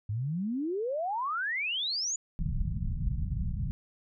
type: exponential sweep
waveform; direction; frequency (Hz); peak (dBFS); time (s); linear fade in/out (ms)
sine; up; 98.4 to 7040; -29; 0.09-2.16; 5
type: low-pass noise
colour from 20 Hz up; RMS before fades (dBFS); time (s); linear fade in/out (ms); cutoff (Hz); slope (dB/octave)
pink; -31; 2.39-3.71; 0; 190; 48
effects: none